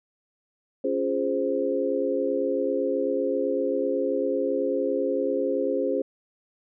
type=chord; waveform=sine; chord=Db major seventh; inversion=none; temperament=equal with one note detuned; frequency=277.2 / 347.6 / 415.3 / 523.3 Hz; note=Db4 / F4 / Ab4 / C5; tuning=0 / -8 / 0 / 0 cents; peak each=-29 / -31 / -28 / -26 dBFS; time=0.84-6.02 s; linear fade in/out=5 ms; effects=none